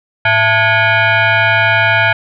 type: tone with frequency modulation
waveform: sine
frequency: 108 Hz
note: A2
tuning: 32 cents flat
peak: -8 dBFS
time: 0.25-2.13 s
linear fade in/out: 5 ms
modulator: 776 Hz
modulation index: 3
effects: none

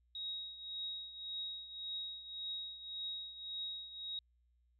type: tone with tremolo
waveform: sine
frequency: 3788 Hz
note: A#7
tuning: 27 cents sharp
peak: -38 dBFS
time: 0.15-4.19 s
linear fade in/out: 2 ms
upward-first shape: triangle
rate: 1.8 Hz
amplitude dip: 75%
effects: added 60 Hz sine -70 dBFS peak until 4.79 s

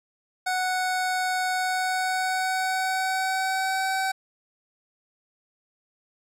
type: tone with pitch glide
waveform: 25% pulse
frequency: 740 to 764.3 Hz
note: F#5 to G5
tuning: 0 to -44 cents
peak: -20 dBFS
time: 0.46-4.12 s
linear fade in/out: 10 ms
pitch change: +56 cents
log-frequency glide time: 1.53-3.88 s
effects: low-pass 12000 Hz 12 dB/octave + 10-bit

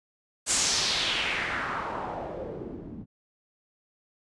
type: noise with low-pass filter sweep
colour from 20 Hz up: white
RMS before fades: -30 dBFS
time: 0.46-3.06 s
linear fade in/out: 50 ms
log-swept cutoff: 8400 to 200 Hz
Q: 2.5
effects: resampled to 24000 Hz

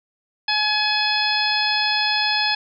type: harmonic tone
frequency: 847 Hz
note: G#5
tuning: 34 cents sharp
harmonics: 1 / 2 / 3 / 4 / 5 / 6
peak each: -25 / -25 / -25 / -25 / -25 / -25 dBFS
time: 0.48-2.55 s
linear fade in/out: 5 ms
effects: none

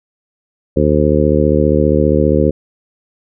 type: harmonic tone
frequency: 75 Hz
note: D2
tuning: 37 cents sharp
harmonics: 1 / 2 / 3 / 4 / 5 / 6 / 7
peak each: -17 / -17 / -17 / -17 / -17 / -17 / -17 dBFS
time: 0.76-2.51 s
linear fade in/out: 10 ms
effects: none

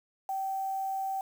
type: tone with quantisation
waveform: sine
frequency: 773 Hz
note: G5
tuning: 24 cents flat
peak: -30 dBFS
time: 0.29-1.21 s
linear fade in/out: 2 ms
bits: 8
effects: none

